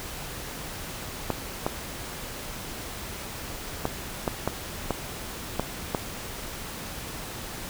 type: clicks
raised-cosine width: 1 ms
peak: -10 dBFS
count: 8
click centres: 1.303 / 1.665 / 3.854 / 4.278 / 4.476 / 4.907 / 5.596 / 5.948 s
effects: pink hiss -37 dBFS RMS until 7.69 s